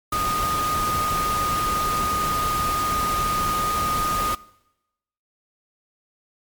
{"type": "tone in noise", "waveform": "sine", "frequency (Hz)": 1234, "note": "D#6", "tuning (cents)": -15, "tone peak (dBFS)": -22, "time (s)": [0.12, 4.35], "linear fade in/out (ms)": 5, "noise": "pink", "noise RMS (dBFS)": -28, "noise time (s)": [0.12, 4.35], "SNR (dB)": 3, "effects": ["noise-tail reverb RT60 0.9 s tail -21 dB re dry", "MP3 96 kbps"]}